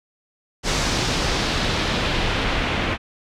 pink noise with low-pass filter sweep, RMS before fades -22 dBFS, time 0.63-2.98 s, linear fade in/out 50 ms, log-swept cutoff 6300 to 2600 Hz, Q 1.4, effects none

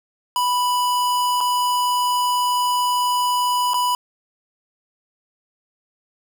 square tone with dropouts, 987.8 Hz, B5, in tune, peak -18 dBFS, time 0.36-3.95 s, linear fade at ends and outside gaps 1 ms, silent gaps 1.406-1.41 / 3.735-3.742 s, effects none

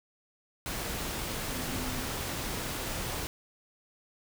sine tone in noise, 254.1 Hz, B3, 49 cents sharp, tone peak -40 dBFS, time 1.51-2.05 s, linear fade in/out 0 ms, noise pink, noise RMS -35 dBFS, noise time 0.66-3.27 s, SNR -8 dB, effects none

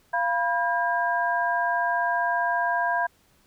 sine tone cluster, 692 / 977 / 1612 Hz, F5 / B5 / G6, -16 / -19 / +48 cents, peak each -26 dBFS, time 0.13-3.07 s, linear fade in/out 10 ms, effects pink hiss -62 dBFS RMS until 3.46 s

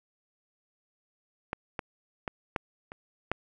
clicks, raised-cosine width 0.5 ms, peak -16 / -17 / -17 / -13 / -26 / -12 dBFS, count 6, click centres 1.531 / 1.792 / 2.278 / 2.562 / 2.919 / 3.316 s, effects none

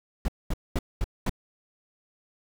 brown noise bursts, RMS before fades -25 dBFS, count 5, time 0.25-1.295 s, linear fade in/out 2 ms, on 33 ms, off 220 ms, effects none

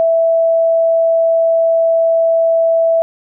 sine tone, 659.3 Hz, E5, in tune, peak -9 dBFS, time 0-3.02 s, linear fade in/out 0 ms, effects none

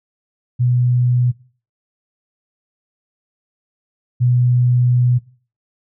sine tone pair in turn, 123.47 / 123.47 Hz, B2 / B2, 0 / 0 cents, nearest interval unison, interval 0 cents, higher neither, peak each -12 / -11 dBFS, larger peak second, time 0.59-1.32 / 4.2-5.19 s, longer second, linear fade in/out 20 ms, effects noise-tail reverb RT60 0.4 s tail -19 dB re dry

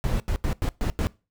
brown noise bursts at uneven times, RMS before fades -24 dBFS, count 6, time 0.04-0.2 / 0.28-0.36 / 0.44-0.53 / 0.62-0.69 / 0.81-0.9 / 0.99-1.07 s, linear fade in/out 0 ms, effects noise-tail reverb RT60 0.3 s tail -22 dB re dry

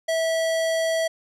square tone with low-pass filter, 652 Hz, E5, 19 cents flat, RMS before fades -23 dBFS, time 0.08-1.08 s, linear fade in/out 10 ms, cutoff 10000 Hz, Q 0.78, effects none

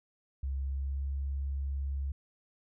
sine tone with pitch glide, 67.6 to 68.9 Hz, C#2 to C#2, -43 to -10 cents, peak -31 dBFS, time 0.43-2.12 s, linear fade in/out 5 ms, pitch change +33 cents, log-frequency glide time 0.54-1.08 s, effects none

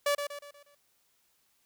sawtooth tone with echo, 576 Hz, D5, 34 cents flat, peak -21 dBFS, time 0.06-0.15 s, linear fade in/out 5 ms, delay 120 ms, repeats 5, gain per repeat -7 dB, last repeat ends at 0.75 s, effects white hiss -71 dBFS RMS until 1.65 s

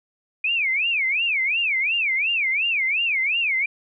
sine tone with vibrato, 2405 Hz, D7, 41 cents sharp, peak -19 dBFS, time 0.44-3.66 s, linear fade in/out 5 ms, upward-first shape sine, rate 2.8 Hz, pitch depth 270 cents each way, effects none

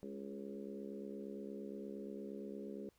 harmonic tone with a mistuned harmonic, 68.6 Hz, C#2, 17 cents flat, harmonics 3 / 4 / 5 / 6 / 7 / 8, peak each -48 / -52 / -53 / -49 / -55 / -56 dBFS, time 0.03-2.89 s, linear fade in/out 0 ms, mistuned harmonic 4, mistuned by +30 cents, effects pink hiss -75 dBFS RMS until 2.98 s

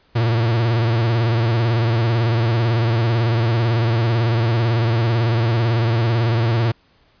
45% pulse tone with vibrato, 115.2 Hz, A#2, 20 cents flat, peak -15 dBFS, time 0.15-6.72 s, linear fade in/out 10 ms, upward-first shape sine, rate 18 Hz, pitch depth 85 cents each way, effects pink hiss -57 dBFS RMS until 7.2 s + resampled to 11025 Hz

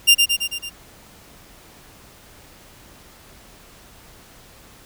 sawtooth tone with echo, 2794 Hz, F7, in tune, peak -5 dBFS, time 0.07-0.15 s, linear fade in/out 20 ms, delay 110 ms, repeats 5, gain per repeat -4 dB, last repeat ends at 0.7 s, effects pink hiss -47 dBFS RMS until 4.85 s

